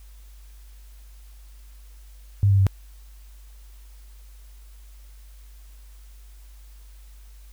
sine tone with pitch steps, 100 / 98.28 / 96.59 Hz, G2 / G2 / G2, +35 / +5 / -25 cents, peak -14 dBFS, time 2.43-2.667 s, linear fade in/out 0 ms, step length 79 ms, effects added 50 Hz sine -43 dBFS peak until 7.52 s + white hiss -58 dBFS RMS until 7.52 s

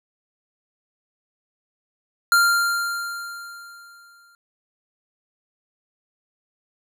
square tone with exponential decay, 1392 Hz, F6, 6 cents flat, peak -13 dBFS, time 2.32-4.35 s, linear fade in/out 1 ms, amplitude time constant 440 ms, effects none

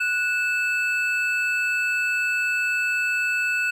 triangle tone pair together, 1474 / 2626 Hz, F#6 / E7, -7 / -7 cents, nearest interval minor seventh, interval 1000 cents, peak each -22 dBFS, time 0-3.71 s, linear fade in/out 10 ms, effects none

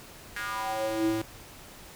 square tone with high-pass filter sweep, 110 Hz, A2, in tune, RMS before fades -30 dBFS, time 0.36-1.22 s, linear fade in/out 5 ms, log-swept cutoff 1700 to 220 Hz, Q 4.4, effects pink hiss -48 dBFS RMS until 1.95 s

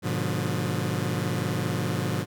sawtooth chord, G# diminished seventh, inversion none, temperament just, 103.83 / 124.59 / 149.51 / 179.41 Hz, G#2 / B2 / D3 / F3, 0 / +16 / +31 / +47 cents, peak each -27 dBFS, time 0.02-2.26 s, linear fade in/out 50 ms, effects none

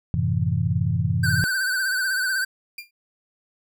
sine chord, F# half-diminished seventh, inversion none, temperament equal, 92.5 / 110 / 130.81 / 164.81 Hz, F#2 / A2 / C3 / E3, 0 / 0 / 0 / 0 cents, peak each -25 dBFS, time 0.14-1.44 s, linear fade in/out 0 ms
square tone with vibrato, 1528 Hz, G6, 45 cents flat, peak -22 dBFS, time 1.23-2.45 s, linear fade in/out 10 ms, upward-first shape sine, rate 16 Hz, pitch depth 63 cents each way
30% pulse tone with exponential decay, 2394 Hz, D7, 33 cents sharp, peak -27 dBFS, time 2.78-2.91 s, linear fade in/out 5 ms, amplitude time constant 27 ms
effects none

